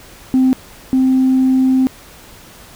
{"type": "tone pair in turn", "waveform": "sine", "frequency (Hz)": [259.6, 260.8], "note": ["C4", "C4"], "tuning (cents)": [-13, -5], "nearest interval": "unison", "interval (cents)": 8, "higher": "second", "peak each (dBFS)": [-7, -8], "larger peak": "first", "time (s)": [[0.34, 0.53], [0.93, 1.87]], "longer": "second", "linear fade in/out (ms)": 0, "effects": ["tanh soft clip ceiling -6 dBFS", "pink hiss -40 dBFS RMS until 2.75 s"]}